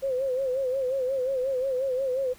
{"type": "tone with vibrato", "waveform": "sine", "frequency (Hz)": 523.3, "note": "C5", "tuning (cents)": 0, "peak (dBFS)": -24, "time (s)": [0.02, 2.34], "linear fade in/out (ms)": 20, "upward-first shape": "sine", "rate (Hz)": 5.6, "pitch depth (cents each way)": 81, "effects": ["pink hiss -53 dBFS RMS until 2.38 s"]}